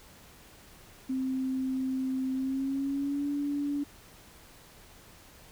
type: tone with pitch glide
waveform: sine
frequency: 261.6 to 286.9 Hz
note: C4 to D4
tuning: 0 to -40 cents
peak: -28 dBFS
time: 1.09-3.84 s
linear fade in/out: 10 ms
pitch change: +160 cents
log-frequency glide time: 2.33-3.27 s
effects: pink hiss -54 dBFS RMS until 5.51 s